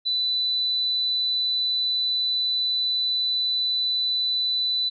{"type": "tone", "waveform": "sine", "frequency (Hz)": 3988, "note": "B7", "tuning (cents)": 16, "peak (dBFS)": -21, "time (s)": [0.05, 4.9], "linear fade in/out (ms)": 20, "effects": []}